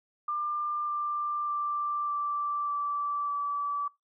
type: tone with pitch steps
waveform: sine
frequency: 1194 / 1185.8 / 1177.6 / 1169.4 / 1161.4 / 1153.3 Hz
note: D6 / D6 / D6 / D6 / D6 / D6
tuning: +28 / +16 / +4 / -8 / -20 / -32 cents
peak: -28 dBFS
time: 0.28-3.88 s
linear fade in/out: 5 ms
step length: 600 ms
effects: noise-tail reverb RT60 0.2 s tail -23 dB re dry